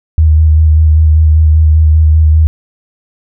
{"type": "tone with vibrato", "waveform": "sine", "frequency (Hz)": 78.1, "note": "D#2", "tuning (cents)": 7, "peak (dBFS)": -3, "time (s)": [0.18, 2.47], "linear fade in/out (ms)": 0, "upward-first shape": "square", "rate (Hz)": 5.1, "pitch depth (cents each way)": 20, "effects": []}